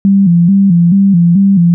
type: tone with vibrato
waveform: sine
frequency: 183.6 Hz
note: F#3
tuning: 13 cents flat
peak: -4 dBFS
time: 0.05-1.74 s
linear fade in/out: 0 ms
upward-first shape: square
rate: 2.3 Hz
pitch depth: 120 cents each way
effects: none